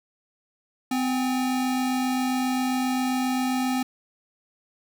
square tone pair together, 255.5 / 814 Hz, C4 / G#5, -41 / -35 cents, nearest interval octave + minor sixth, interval 2006 cents, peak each -24 / -32 dBFS, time 0.91-3.83 s, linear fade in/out 5 ms, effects none

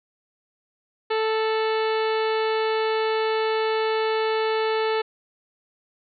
harmonic tone with a mistuned harmonic, 440 Hz, A4, in tune, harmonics 1 / 2 / 3 / 4 / 5 / 6 / 7 / 8 / 9 / 10, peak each -22 / -28 / -32 / -34 / -36 / -38 / -39 / -40 / -41 / -42 dBFS, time 1.1-5.02 s, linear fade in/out 10 ms, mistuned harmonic 7, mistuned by -59 cents, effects none

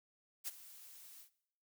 blue noise with ADSR envelope, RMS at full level -39 dBFS, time 0.44-1.3 s, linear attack 36 ms, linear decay 25 ms, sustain -17 dB, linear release 100 ms, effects noise-tail reverb RT60 0.7 s tail -18 dB re dry

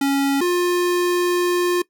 square tone pair in turn, 277.2 / 354.2 Hz, C#4 / F4, 0 / +24 cents, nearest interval major third, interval 424 cents, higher second, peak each -17 dBFS, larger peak neither, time 0.01-0.41 / 0.41-1.82 s, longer second, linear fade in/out 5 ms, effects noise-tail reverb RT60 0.1 s tail -20 dB re dry

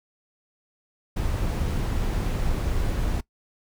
brown noise, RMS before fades -25 dBFS, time 1.16-3.21 s, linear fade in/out 10 ms, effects noise-tail reverb RT60 0.1 s tail -21 dB re dry

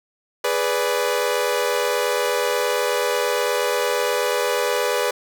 sawtooth chord, G# diminished, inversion none, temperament equal with one note detuned, 415.3 / 493.9 / 582.3 Hz, G#4 / B4 / D5, 0 / 0 / -15 cents, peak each -21 / -18 / -21 dBFS, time 0.44-5.11 s, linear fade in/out 5 ms, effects none

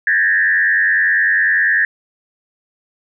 sine tone with frequency modulation, 1754 Hz, A6, 6 cents flat, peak -11 dBFS, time 0.07-1.85 s, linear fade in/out 2 ms, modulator 90 Hz, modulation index 1.4, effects none

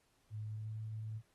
sine tone with pitch glide, 107.1 to 109.35 Hz, A2 to A2, -46 to -10 cents, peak -40 dBFS, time 0.3-1.22 s, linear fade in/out 50 ms, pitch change +36 cents, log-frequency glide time 0.43-0.79 s, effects pink hiss -75 dBFS RMS until 1.34 s + AAC 32 kbps

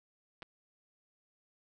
clicks, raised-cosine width 0.3 ms, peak -30 dBFS, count 2, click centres 0.422 / 0.428 s, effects none

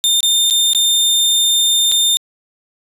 sawtooth tone with dropouts, 3617 Hz, A7, 47 cents sharp, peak -8 dBFS, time 0.04-2.17 s, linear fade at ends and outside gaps 0 ms, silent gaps 0.205-0.23 / 0.5-0.508 / 0.733-0.749 / 1.916-1.921 s, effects resampled to 32000 Hz

